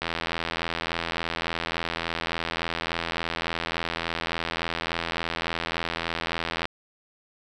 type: click train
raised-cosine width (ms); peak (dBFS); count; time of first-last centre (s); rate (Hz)
0.3; -11; 555; 0.02-6.655; 83.5
effects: none